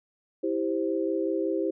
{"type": "chord", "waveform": "sine", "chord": "C major", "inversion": "first", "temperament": "just", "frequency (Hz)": [327, 392.4, 523.3], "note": ["E4", "G4", "C5"], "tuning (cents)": [-14, 2, 0], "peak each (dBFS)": [-28, -29, -31], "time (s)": [0.43, 1.71], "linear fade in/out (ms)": 10, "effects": []}